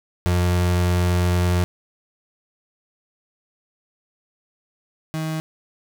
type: tone pair in turn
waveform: 35% pulse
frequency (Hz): 88.8 / 158.22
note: F2 / D#3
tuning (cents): +29 / +29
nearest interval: minor seventh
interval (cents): 1000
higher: second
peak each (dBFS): -15 / -22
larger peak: first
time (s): 0.26-1.64 / 5.14-5.4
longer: first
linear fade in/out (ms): 0
effects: none